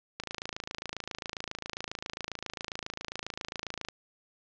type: click train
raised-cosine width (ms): 0.2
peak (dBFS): -18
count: 102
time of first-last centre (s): 0.2-3.886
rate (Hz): 27.4
effects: resampled to 16000 Hz + 8-bit